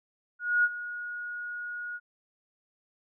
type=tone with ADSR envelope; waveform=sine; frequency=1446 Hz; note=F#6; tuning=40 cents flat; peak=-19 dBFS; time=0.39-2 s; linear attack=250 ms; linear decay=43 ms; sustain=-15 dB; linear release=45 ms; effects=none